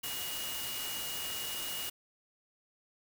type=tone in noise; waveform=sine; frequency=2881 Hz; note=F#7; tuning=47 cents flat; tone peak=-41 dBFS; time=0.03-1.9 s; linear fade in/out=10 ms; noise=white; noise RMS=-39 dBFS; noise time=0.03-1.9 s; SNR=-5 dB; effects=none